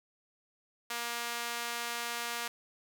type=tone with high-pass filter; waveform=sawtooth; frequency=236.5 Hz; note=A#3; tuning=25 cents sharp; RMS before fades=-37 dBFS; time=0.9-2.48 s; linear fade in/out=5 ms; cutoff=1100 Hz; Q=0.64; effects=none